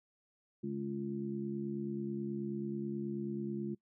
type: harmonic tone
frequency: 69.3 Hz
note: C#2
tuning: in tune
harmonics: 2 / 3 / 4 / 5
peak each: -44 / -38 / -51 / -40 dBFS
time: 0.63-3.75 s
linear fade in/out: 10 ms
effects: noise-tail reverb RT60 0.1 s tail -22 dB re dry